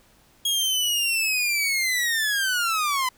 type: linear sweep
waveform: sawtooth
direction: down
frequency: 3298 to 1000 Hz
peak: -18 dBFS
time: 0.45-3.09 s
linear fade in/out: 5 ms
effects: pink hiss -58 dBFS RMS until 3.17 s

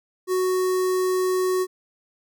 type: tone with notch filter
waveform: square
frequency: 370 Hz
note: F#4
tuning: in tune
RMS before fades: -22 dBFS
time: 0.27-1.67 s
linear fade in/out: 50 ms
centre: 2800 Hz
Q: 0.77
effects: none

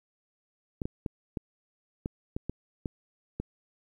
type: clicks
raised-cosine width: 3 ms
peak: -19 dBFS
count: 9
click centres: 0.818 / 0.855 / 1.062 / 1.372 / 2.059 / 2.365 / 2.496 / 2.858 / 3.4 s
effects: 10-bit

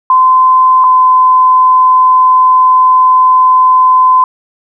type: tone pair in turn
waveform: sine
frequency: 1029 / 1022.5 Hz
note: C6 / C6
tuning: -29 / -40 cents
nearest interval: unison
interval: 11 cents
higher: first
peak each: -3 dBFS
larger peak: neither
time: 0.1-0.84 / 0.84-4.24 s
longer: second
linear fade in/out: 2 ms
effects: none

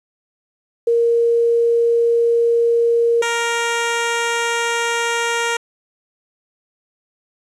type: tone pair in turn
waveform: sine / 10% pulse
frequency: 467.3 / 467.3 Hz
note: A#4 / A#4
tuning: +4 / +4 cents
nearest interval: unison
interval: 0 cents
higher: neither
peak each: -12 / -9 dBFS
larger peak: second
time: 0.87-3.22 / 3.22-5.57 s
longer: neither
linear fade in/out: 5 ms
effects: resampled to 24000 Hz + 8-bit

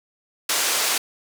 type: band-pass noise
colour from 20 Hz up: white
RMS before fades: -22 dBFS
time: 0.49-0.98 s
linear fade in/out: 5 ms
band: 400 to 9100 Hz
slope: 12 dB/octave
effects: none

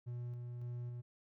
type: tone with tremolo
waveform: triangle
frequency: 121.2 Hz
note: B2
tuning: 32 cents flat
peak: -38 dBFS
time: 0.06-1.02 s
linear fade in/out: 20 ms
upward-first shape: square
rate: 1.8 Hz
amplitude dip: 25%
effects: none

